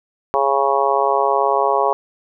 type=harmonic tone; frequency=138.1 Hz; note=C#3; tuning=6 cents flat; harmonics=3 / 4 / 5 / 6 / 7 / 8; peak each=-21 / -21 / -21 / -21 / -21 / -21 dBFS; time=0.34-1.93 s; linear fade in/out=0 ms; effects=none